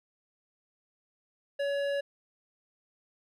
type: tone with hard clipping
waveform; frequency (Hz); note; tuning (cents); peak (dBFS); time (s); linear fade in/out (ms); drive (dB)
sine; 564; C#5; +30; -30; 1.59-2.01; 10; 12
effects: none